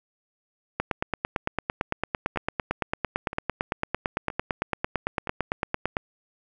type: two click trains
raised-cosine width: 0.5 ms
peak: -19 / -9 dBFS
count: 4 / 47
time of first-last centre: 2.36-5.273 / 0.8-5.969 s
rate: 1.03 / 8.9 Hz
effects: none